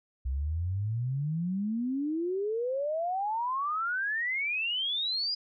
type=exponential sweep; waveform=sine; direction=up; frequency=62.7 to 4960 Hz; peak=-28 dBFS; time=0.25-5.35 s; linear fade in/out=10 ms; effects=none